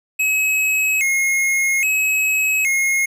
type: tone with vibrato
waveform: square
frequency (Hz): 2349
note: D7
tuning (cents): 0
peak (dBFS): -16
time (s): 0.19-3.06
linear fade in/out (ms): 10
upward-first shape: square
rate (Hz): 0.61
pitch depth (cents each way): 150
effects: none